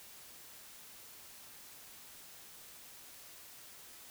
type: silence
effects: white hiss -54 dBFS RMS until 4.1 s